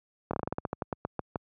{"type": "slowing click train", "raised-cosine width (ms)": 1, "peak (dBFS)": -16, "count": 15, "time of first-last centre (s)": [0.31, 1.358], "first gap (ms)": 24, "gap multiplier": 1.16, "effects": ["high-pass 80 Hz 12 dB/octave"]}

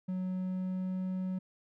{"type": "tone with pitch glide", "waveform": "triangle", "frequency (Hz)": [184.8, 185.98], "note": ["F#3", "F#3"], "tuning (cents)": [-2, 9], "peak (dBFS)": -30, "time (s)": [0.08, 1.39], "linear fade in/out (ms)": 10, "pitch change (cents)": 11, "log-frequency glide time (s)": [0.22, 1.04], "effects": []}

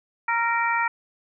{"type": "harmonic tone with a mistuned harmonic", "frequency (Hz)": 466.2, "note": "A#4", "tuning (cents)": 0, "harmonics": [2, 3, 4, 5], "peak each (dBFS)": [-24, -26, -27, -28], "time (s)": [0.28, 0.88], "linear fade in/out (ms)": 5, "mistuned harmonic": 3, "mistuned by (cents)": -27, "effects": []}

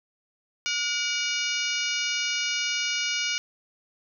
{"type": "harmonic tone with a mistuned harmonic", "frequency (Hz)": 720, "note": "F#5", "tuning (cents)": -47, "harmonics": [2, 3, 4, 5, 6, 7, 8, 9], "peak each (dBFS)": [-34, -30, -31, -37, -36, -34, -34, -38], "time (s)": [0.66, 3.38], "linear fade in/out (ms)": 0, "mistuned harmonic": 3, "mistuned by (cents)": 110, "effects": []}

